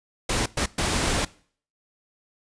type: noise bursts at uneven times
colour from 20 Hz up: pink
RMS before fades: -24 dBFS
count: 3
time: 0.29-0.46 / 0.57-0.66 / 0.78-1.25 s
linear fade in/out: 5 ms
effects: noise-tail reverb RT60 0.5 s tail -21 dB re dry + resampled to 22050 Hz